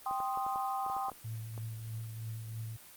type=chord; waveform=sine; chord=C minor; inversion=second; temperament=equal; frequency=784 / 1046.5 / 1244.5 Hz; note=G5 / C6 / Eb6; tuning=0 / 0 / 0 cents; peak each=-34 / -37 / -39 dBFS; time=0.06-1.1 s; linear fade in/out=2 ms
type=clicks; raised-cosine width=1 ms; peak=-32 dBFS; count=11; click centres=0.111 / 0.203 / 0.374 / 0.465 / 0.559 / 0.864 / 0.899 / 0.966 / 1.085 / 1.117 / 1.578 s
type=tone with tremolo; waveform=sine; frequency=111.8 Hz; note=A2; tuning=28 cents sharp; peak=-36 dBFS; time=1.24-2.77 s; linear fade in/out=10 ms; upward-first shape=triangle; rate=3.1 Hz; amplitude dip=45%
effects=white hiss -54 dBFS RMS until 2.96 s + Opus 32 kbps